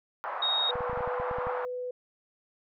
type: band-pass noise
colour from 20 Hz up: white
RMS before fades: -35 dBFS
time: 0.24-1.65 s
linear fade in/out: 0 ms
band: 670 to 1200 Hz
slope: 24 dB/octave
type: tone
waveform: sine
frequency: 3747 Hz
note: A#7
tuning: 8 cents sharp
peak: -25 dBFS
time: 0.42-0.71 s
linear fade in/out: 5 ms
type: tone with pitch glide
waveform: sine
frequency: 493.9 to 497.9 Hz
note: B4 to B4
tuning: 0 to +14 cents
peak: -32 dBFS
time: 0.69-1.91 s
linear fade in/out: 5 ms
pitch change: +14 cents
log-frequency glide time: 0.9-1.26 s
type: clicks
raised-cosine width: 5 ms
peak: -29 dBFS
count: 11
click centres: 0.756 / 0.807 / 0.897 / 0.931 / 0.975 / 1.007 / 1.076 / 1.2 / 1.312 / 1.385 / 1.47 s
effects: none